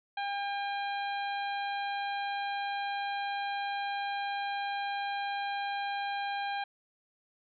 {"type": "harmonic tone", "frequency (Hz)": 803, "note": "G5", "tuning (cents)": 41, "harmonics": [1, 2, 3, 4, 5], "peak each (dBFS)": [-33, -39, -43, -45, -47], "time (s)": [0.17, 6.64], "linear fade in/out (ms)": 5, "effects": []}